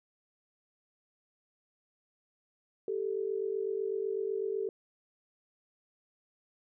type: tone pair together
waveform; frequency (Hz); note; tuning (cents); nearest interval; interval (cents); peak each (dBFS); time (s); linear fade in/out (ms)
sine; 392 / 440; G4 / A4; 0 / 0; major second; 200; -33 / -34; 2.88-4.69; 2
effects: none